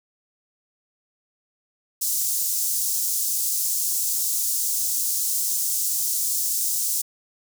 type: high-pass noise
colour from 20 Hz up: pink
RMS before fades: -24 dBFS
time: 2.01-7.02 s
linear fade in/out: 10 ms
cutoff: 6200 Hz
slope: 24 dB/octave
effects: none